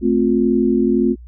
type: chord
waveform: sine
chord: F major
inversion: first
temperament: equal with one note detuned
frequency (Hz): 220 / 261.6 / 353.5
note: A3 / C4 / F4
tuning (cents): 0 / 0 / +21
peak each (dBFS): -17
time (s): 0.01-1.16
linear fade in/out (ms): 50
effects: added 60 Hz sine -35 dBFS peak until 1.27 s